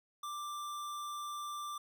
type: tone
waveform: square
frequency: 1180 Hz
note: D6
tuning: 8 cents sharp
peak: -40 dBFS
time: 0.23-1.78 s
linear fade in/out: 5 ms
effects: none

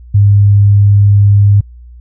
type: tone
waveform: sine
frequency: 101.5 Hz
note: G#2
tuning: 39 cents flat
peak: -3 dBFS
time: 0.14-1.61 s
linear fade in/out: 10 ms
effects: added 60 Hz sine -31 dBFS peak until 2 s

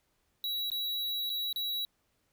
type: tone with dropouts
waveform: square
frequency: 3898 Hz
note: B7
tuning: 23 cents flat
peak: -32 dBFS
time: 0.44-1.85 s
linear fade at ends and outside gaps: 1 ms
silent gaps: 0.701-0.717 / 1.295-1.3 / 1.528-1.56 s
effects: pink hiss -75 dBFS RMS until 2.32 s

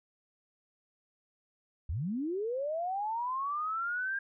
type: linear sweep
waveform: sine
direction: up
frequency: 61.74 to 1616 Hz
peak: -31 dBFS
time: 1.89-4.19 s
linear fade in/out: 5 ms
effects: none

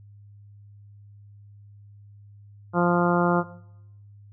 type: harmonic tone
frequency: 174.61 Hz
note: F3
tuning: in tune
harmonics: 1 / 2 / 3 / 4 / 5 / 6 / 7 / 8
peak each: -22 / -25 / -27 / -28 / -29 / -30 / -30 / -31 dBFS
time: 2.73-3.44 s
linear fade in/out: 50 ms
effects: noise-tail reverb RT60 0.8 s tail -17 dB re dry + added 102 Hz sine -46 dBFS peak until 4.32 s

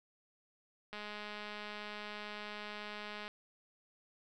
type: click train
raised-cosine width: 0.3 ms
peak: -29 dBFS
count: 492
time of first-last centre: 0.93-3.279 s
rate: 209 Hz
effects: none

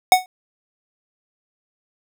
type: tone with exponential decay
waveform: square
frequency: 740 Hz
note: F#5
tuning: in tune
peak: -5 dBFS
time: 0.12-0.26 s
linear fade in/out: 1 ms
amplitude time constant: 29 ms
effects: none

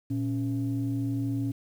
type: tone pair together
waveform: sine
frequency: 116.54 / 277.2 Hz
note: A#2 / C#4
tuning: 0 / 0 cents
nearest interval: octave + minor third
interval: 1500 cents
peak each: -28 dBFS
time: 0.1-1.52 s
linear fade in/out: 10 ms
effects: tanh soft clip ceiling -21 dBFS + 9-bit

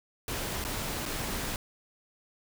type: noise with dropouts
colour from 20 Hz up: pink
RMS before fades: -34 dBFS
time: 0.28-1.56 s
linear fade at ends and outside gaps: 1 ms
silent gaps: 0.641-0.649 / 1.055-1.06 s
effects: none

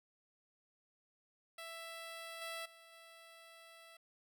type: tone with level steps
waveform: 10% pulse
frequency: 662 Hz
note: E5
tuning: 7 cents sharp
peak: -38 / -34 / -50 / -48 dBFS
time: 1.58-3.97 s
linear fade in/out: 5 ms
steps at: 2.41 / 2.65 / 2.92 s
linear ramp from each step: 10 ms
effects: none

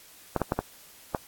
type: clicks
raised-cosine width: 1 ms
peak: -10 dBFS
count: 5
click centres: 0.363 / 0.417 / 0.521 / 0.59 / 1.148 s
effects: white hiss -52 dBFS RMS until 1.27 s + AAC 64 kbps

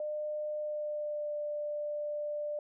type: tone with pitch glide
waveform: sine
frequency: 603 to 593 Hz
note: D5 to D5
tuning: +46 to +17 cents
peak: -33 dBFS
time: 0-2.59 s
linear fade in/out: 2 ms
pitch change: -29 cents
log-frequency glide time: 0.57-1.35 s
effects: none

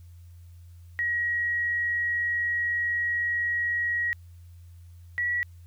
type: tone pair in turn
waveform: sine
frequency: 1902 / 1933 Hz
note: A#6 / B6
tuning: +34 / -38 cents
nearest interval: unison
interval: 28 cents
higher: second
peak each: -24 dBFS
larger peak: neither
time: 0.99-4.13 / 5.18-5.43 s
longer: first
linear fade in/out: 0 ms
effects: added 86 Hz sine -45 dBFS peak until 5.66 s + white hiss -67 dBFS RMS until 5.66 s

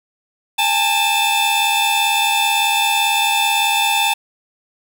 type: tone cluster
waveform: 45% pulse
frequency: 810 / 888 / 2619 / 3547 Hz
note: G#5 / A5 / E7 / A7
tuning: -43 / +16 / -12 / +13 cents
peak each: -20 dBFS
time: 0.58-4.14 s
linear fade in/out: 10 ms
effects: none

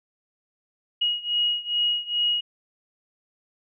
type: beating tone pair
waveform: sine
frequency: 2891 / 2893.4 Hz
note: F#7 / F#7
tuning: -41 / -39 cents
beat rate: 2.4 Hz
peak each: -24 / -26 dBFS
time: 1.01-2.41 s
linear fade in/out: 10 ms
effects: none

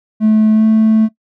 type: tone with pitch glide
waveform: triangle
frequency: 216.7 to 219.6 Hz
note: A3 to A3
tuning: -26 to -3 cents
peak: -4 dBFS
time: 0.2-1.09 s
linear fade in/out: 50 ms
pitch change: +23 cents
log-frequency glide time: 0.53-0.65 s
effects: noise-tail reverb RT60 0.1 s tail -19 dB re dry + tanh soft clip ceiling -2 dBFS

